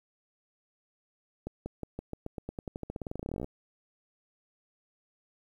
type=accelerating click train; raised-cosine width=2 ms; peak=-23 dBFS; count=30; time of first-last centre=1.47-3.444 s; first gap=190 ms; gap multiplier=0.91; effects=10-bit